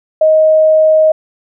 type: tone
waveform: sine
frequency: 627 Hz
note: D#5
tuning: 13 cents sharp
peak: -5 dBFS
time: 0.21-1.12 s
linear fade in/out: 5 ms
effects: none